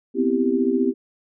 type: chord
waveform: sine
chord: C major seventh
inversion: third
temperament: equal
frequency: 246.9 / 261.6 / 329.6 / 392 Hz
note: B3 / C4 / E4 / G4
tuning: 0 / 0 / 0 / 0 cents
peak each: -23 / -22 / -25 / -22 dBFS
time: 0.14-0.94 s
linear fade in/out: 50 ms
effects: none